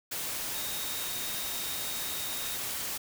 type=tone in noise; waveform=sine; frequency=3729 Hz; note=A#7; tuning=in tune; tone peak=-41 dBFS; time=0.54-2.57 s; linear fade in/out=10 ms; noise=white; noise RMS=-35 dBFS; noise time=0.11-2.98 s; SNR=-9 dB; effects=none